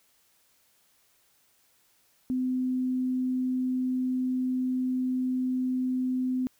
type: tone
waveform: sine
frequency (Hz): 255.3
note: C4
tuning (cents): -42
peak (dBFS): -25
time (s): 2.3-6.47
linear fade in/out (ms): 0
effects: white hiss -66 dBFS RMS until 6.59 s